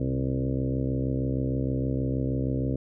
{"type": "harmonic tone with a mistuned harmonic", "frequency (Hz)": 66.4, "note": "C2", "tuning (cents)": 26, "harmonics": [1, 2, 3, 4, 5, 6, 7, 8, 9], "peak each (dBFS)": [-33, -28, -38, -30, -36, -41, -37, -39, -43], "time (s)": [0, 2.76], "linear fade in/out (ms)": 5, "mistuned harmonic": 2, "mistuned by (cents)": -48, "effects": []}